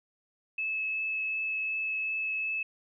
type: tone with vibrato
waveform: sine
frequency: 2600 Hz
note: E7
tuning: 24 cents flat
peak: -29 dBFS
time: 0.58-2.63 s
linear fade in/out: 5 ms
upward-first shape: triangle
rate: 2.7 Hz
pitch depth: 8 cents each way
effects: none